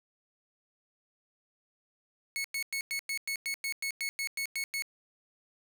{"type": "tone bursts", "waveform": "sawtooth", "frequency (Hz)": 2200, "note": "C#7", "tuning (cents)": -14, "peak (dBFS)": -28, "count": 14, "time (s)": [2.36, 4.822], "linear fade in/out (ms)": 0, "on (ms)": 83, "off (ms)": 100, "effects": []}